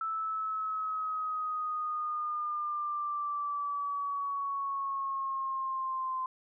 sine linear sweep, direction down, 1318.5 to 1035 Hz, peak -31 dBFS, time 0.01-6.26 s, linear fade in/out 2 ms, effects none

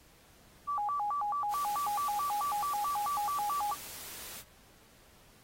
sine tone with vibrato, 978 Hz, B5, 17 cents flat, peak -30 dBFS, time 0.67-3.75 s, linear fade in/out 20 ms, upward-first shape square, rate 4.6 Hz, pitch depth 290 cents each way
white noise, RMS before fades -45 dBFS, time 1.49-4.44 s, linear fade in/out 50 ms
effects pink hiss -61 dBFS RMS until 5.43 s + AAC 48 kbps

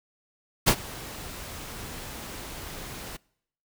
pink noise with ADSR envelope, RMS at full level -17 dBFS, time 0.66-3.17 s, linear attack 22 ms, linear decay 67 ms, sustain -22 dB, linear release 9 ms, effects noise-tail reverb RT60 0.7 s tail -25 dB re dry

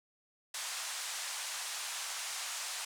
white band-pass noise, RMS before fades -40 dBFS, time 0.54-2.85 s, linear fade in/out 5 ms, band 710 to 9200 Hz, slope 24 dB/octave, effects none

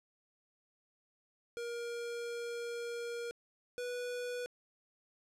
square tone pair in turn, 472.1 / 490.6 Hz, A#4 / B4, +22 / -12 cents, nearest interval minor second, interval 66 cents, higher second, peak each -39 / -38 dBFS, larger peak second, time 1.57-3.31 / 3.78-4.46 s, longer first, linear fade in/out 0 ms, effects low-pass 10000 Hz 12 dB/octave

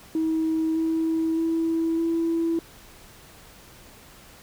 sine tone with pitch steps, 320 / 323.7 / 327.5 / 331.3 Hz, D#4 / E4 / E4 / E4, +49 / -31 / -11 / +9 cents, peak -20 dBFS, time 0.15-2.59 s, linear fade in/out 2 ms, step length 610 ms, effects tanh soft clip ceiling -17 dBFS + pink hiss -49 dBFS RMS until 4.42 s

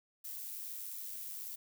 violet noise with amplitude modulation, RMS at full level -42 dBFS, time 0.24-1.56 s, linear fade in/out 10 ms, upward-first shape sine, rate 101 Hz, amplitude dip 40%, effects none

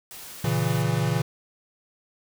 white noise, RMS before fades -41 dBFS, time 0.11-0.82 s, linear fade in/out 0 ms
square chord, A# diminished, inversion none, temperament equal, 116.54 / 138.59 / 164.81 Hz, A#2 / C#3 / E3, 0 / 0 / 0 cents, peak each -27 dBFS, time 0.44-1.22 s, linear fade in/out 5 ms
effects none

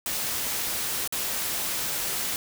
white noise with dropouts, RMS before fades -29 dBFS, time 0.06-2.36 s, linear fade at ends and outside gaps 1 ms, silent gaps 1.076-1.124 s, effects none

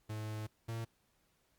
45% pulse tone pair in turn, 107.7 / 114.1 Hz, A2 / A#2, -37 / -37 cents, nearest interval minor second, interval 100 cents, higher second, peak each -39 / -38 dBFS, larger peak second, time 0.09-0.47 / 0.68-0.85 s, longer first, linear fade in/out 10 ms, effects pink hiss -75 dBFS RMS until 1.58 s + Opus 48 kbps

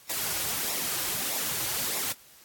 white noise with flanger, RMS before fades -30 dBFS, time 0.09-2.13 s, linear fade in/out 10 ms, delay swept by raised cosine 0.64 to 4.54 ms, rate 1.6 Hz, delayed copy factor -0.55, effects white hiss -54 dBFS RMS until 2.44 s + AAC 64 kbps

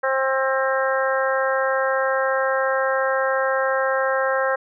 harmonic tone, 265.7 Hz, C4, 27 cents sharp, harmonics 2 / 3 / 4 / 5 / 6 / 7, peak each -21 / -28 / -27 / -27 / -26 / -30 dBFS, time 0.03-4.56 s, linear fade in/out 10 ms, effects none

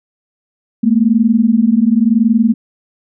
sine tone pair together, 215.9 / 236.8 Hz, A3 / A#3, -33 / +27 cents, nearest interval major second, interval 160 cents, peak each -11 dBFS, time 0.83-2.54 s, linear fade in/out 10 ms, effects none

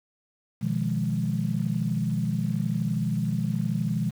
sine chord, F half-diminished seventh, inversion second, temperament equal, 123.47 / 155.56 / 174.61 / 207.7 Hz, Cb3 / Eb3 / F3 / Ab3, 0 / 0 / 0 / 0 cents, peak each -29 dBFS, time 0.61-4.11 s, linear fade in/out 20 ms, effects tanh soft clip ceiling -13 dBFS + 8-bit

